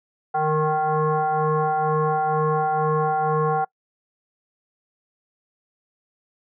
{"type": "tone with frequency modulation", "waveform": "sine", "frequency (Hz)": 155.56, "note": "D#3", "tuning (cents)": 0, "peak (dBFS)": -18, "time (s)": [0.34, 3.65], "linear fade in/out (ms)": 10, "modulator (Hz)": 309, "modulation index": 3.2, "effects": ["noise-tail reverb RT60 0.1 s tail -23 dB re dry"]}